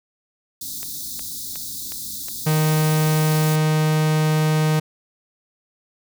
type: band-stop noise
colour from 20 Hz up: white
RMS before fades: -31 dBFS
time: 0.61-3.56 s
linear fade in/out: 5 ms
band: 320 to 3600 Hz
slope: 96 dB/octave
type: click train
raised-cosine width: 0.2 ms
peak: -18 dBFS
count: 6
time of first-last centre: 0.83-2.648 s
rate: 2.75 Hz
type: tone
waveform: 45% pulse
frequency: 155.1 Hz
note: D#3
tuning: 5 cents flat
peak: -16 dBFS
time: 2.46-4.8 s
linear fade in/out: 10 ms
effects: none